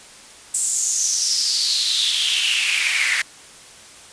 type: noise with high-pass filter sweep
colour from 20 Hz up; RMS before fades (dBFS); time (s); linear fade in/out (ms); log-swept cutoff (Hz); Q
pink; -20; 0.54-3.22; 5; 8100 to 1900; 6
effects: white hiss -43 dBFS RMS until 4.12 s + resampled to 22050 Hz